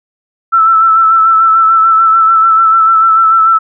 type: tone with vibrato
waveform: sine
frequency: 1326 Hz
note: E6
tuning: 10 cents sharp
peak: -4 dBFS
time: 0.52-3.59 s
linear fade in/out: 20 ms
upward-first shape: sine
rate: 6.8 Hz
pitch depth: 30 cents each way
effects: none